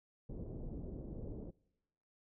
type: low-pass noise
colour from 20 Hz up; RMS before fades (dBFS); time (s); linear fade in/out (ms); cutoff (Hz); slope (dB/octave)
pink; -45; 0.29-1.51; 10; 480; 24
effects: noise-tail reverb RT60 1.0 s tail -25 dB re dry